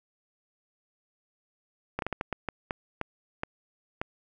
slowing click train, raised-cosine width 0.5 ms, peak -15 dBFS, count 11, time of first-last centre 1.99-4.015 s, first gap 32 ms, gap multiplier 1.38, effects none

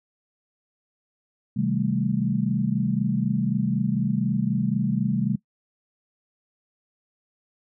sine chord, A half-diminished seventh, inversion first, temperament equal with one note detuned, 130.81 / 158.28 / 196 / 220 Hz, C3 / Eb3 / G3 / A3, 0 / +30 / 0 / 0 cents, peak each -27 / -29 / -25 / -26 dBFS, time 1.56-5.36 s, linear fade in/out 10 ms, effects noise-tail reverb RT60 0.1 s tail -21 dB re dry

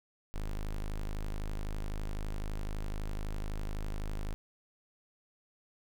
square tone, 25.96 Hz, G#0, in tune, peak -34 dBFS, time 0.34-4.34 s, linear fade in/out 0 ms, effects none

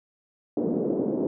pink band-pass noise, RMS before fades -26 dBFS, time 0.57-1.27 s, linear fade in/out 2 ms, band 220 to 470 Hz, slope 24 dB/octave, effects none

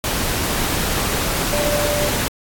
sine tone in noise, 587.3 Hz, D5, in tune, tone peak -20 dBFS, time 1.53-2.09 s, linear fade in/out 0 ms, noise pink, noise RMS -21 dBFS, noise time 0.04-2.28 s, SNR -2 dB, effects AAC 64 kbps

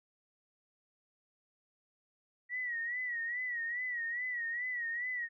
sine tone with vibrato, 1923 Hz, B6, 47 cents flat, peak -34 dBFS, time 2.49-5.29 s, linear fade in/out 50 ms, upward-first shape sine, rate 2.4 Hz, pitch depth 82 cents each way, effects none

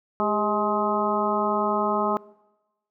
harmonic tone with a mistuned harmonic, 210.6 Hz, G#3, 24 cents sharp, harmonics 1 / 2 / 3 / 4 / 5 / 6, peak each -28 / -28 / -28 / -28 / -28 / -28 dBFS, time 0.2-2.17 s, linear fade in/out 0 ms, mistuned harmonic 2, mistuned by -67 cents, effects noise-tail reverb RT60 1.0 s tail -22 dB re dry

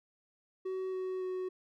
triangle tone with pitch steps, 376.1 / 373.1 / 370.1 Hz, F#4 / F#4 / F#4, +28 / +14 / 0 cents, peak -32 dBFS, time 0.65-1.49 s, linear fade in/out 10 ms, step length 280 ms, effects none

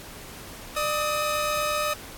sawtooth tone pair together, 598.9 / 1266 Hz, D5 / D#6, +34 / +30 cents, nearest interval octave + minor second, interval 1296 cents, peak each -23 dBFS, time 0.76-1.94 s, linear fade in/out 10 ms, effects pink hiss -42 dBFS RMS until 2.17 s + AAC 64 kbps

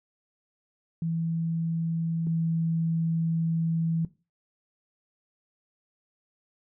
sine tone pair in turn, 164.81 / 164.19 Hz, E3 / E3, 0 / -7 cents, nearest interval unison, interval 7 cents, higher first, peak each -26 / -24 dBFS, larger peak second, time 1.02-2.27 / 2.27-4.05 s, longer second, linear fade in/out 2 ms, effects noise-tail reverb RT60 0.3 s tail -17 dB re dry

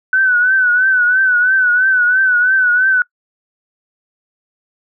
sine tone with vibrato, 1500 Hz, F#6, 23 cents sharp, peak -9 dBFS, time 0.13-3.02 s, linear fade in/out 2 ms, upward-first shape triangle, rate 3 Hz, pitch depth 79 cents each way, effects noise-tail reverb RT60 0.1 s tail -24 dB re dry

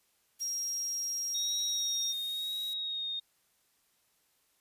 violet noise, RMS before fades -45 dBFS, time 0.39-2.74 s, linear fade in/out 10 ms
sine tone, 5620 Hz, F8, 10 cents sharp, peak -32 dBFS, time 0.4-2.13 s, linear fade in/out 20 ms
sine tone with vibrato, 3751 Hz, A#7, 10 cents sharp, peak -33 dBFS, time 1.34-3.2 s, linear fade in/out 10 ms, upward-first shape sine, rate 0.97 Hz, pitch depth 27 cents each way
effects white hiss -72 dBFS RMS until 4.6 s + resampled to 32000 Hz

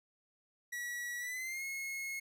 45% pulse tone with pitch glide, 1932 to 2169 Hz, B6 to C#7, -39 to -38 cents, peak -38 dBFS, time 0.72-2.2 s, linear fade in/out 10 ms, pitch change +201 cents, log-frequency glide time 1.19-1.64 s, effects none

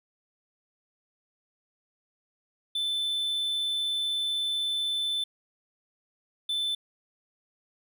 triangle tone bursts at uneven times, 3524 Hz, A7, 2 cents sharp, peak -25 dBFS, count 2, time 2.75-5.24 / 6.49-6.75 s, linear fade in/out 5 ms, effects none

